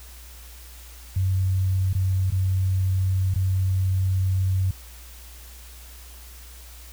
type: tone with dropouts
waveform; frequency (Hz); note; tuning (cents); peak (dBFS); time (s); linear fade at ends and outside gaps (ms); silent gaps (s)
sine; 94.3; F#2; +33; -19; 1.16-4.71; 5; 1.931-1.949 / 2.304-2.321 / 3.34-3.358
effects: added 60 Hz sine -42 dBFS peak until 6.92 s + white hiss -47 dBFS RMS until 6.92 s